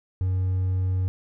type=tone with hard clipping; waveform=triangle; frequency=92.9 Hz; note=F#2; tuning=7 cents sharp; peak=-22 dBFS; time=0.21-1.08 s; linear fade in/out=0 ms; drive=5 dB; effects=none